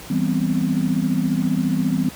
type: chord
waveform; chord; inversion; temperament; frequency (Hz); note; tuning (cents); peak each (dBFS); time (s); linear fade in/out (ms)
sine; C major seventh; first; equal; 164.81 / 196 / 246.9 / 261.6; E3 / G3 / B3 / C4; 0 / 0 / 0 / 0; -23; 0.1-2.09; 5
effects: pink hiss -38 dBFS RMS until 2.15 s + high-pass 60 Hz 12 dB/octave